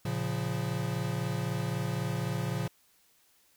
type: chord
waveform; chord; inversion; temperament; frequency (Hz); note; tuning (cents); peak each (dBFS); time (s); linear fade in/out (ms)
square; Bb minor; none; equal with one note detuned; 114.74 / 138.59 / 174.61; Bb2 / Db3 / F3; -27 / 0 / 0; -35 / -35 / -36; 0.05-2.68; 5
effects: white hiss -66 dBFS RMS until 3.56 s